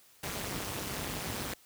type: noise with amplitude modulation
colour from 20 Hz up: pink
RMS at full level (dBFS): -33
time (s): 0.23-1.54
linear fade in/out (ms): 5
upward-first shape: sine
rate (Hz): 204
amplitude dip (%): 90
effects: white hiss -61 dBFS RMS until 1.65 s + high-pass 60 Hz 12 dB/octave